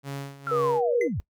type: tone with tremolo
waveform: sawtooth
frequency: 139.2 Hz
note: C#3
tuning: 8 cents sharp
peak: -27 dBFS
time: 0.03-0.82 s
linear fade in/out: 50 ms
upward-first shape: sine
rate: 2.1 Hz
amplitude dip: 80%
type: linear sweep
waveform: sine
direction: down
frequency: 1396.9 to 61.74 Hz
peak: -26 dBFS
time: 0.47-1.2 s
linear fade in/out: 0 ms
type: tone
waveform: sine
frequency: 479.6 Hz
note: A#4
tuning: 49 cents sharp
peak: -22 dBFS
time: 0.51-1.08 s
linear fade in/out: 10 ms
type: tone with exponential decay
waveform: triangle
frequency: 2044 Hz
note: C7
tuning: 41 cents flat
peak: -24 dBFS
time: 1.01-1.13 s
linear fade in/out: 2 ms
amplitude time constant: 25 ms
effects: noise-tail reverb RT60 0.1 s tail -20 dB re dry